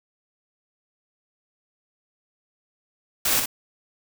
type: noise with echo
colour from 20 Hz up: white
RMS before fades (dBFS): -22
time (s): 3.25-3.4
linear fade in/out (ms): 5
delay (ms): 59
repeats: 1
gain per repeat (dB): -4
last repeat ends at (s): 3.459
effects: none